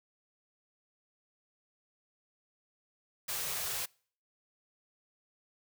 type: band-stop noise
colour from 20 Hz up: white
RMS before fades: -36 dBFS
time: 3.28-3.86 s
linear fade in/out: 10 ms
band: 180 to 360 Hz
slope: 48 dB/octave
effects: noise-tail reverb RT60 0.5 s tail -26 dB re dry